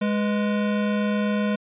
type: tone pair together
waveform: square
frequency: 207.7 / 493.9 Hz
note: G#3 / B4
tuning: 0 / 0 cents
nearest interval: octave + minor third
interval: 1500 cents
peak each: -22 / -31 dBFS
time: 0.01-1.56 s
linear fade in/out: 10 ms
effects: resampled to 8000 Hz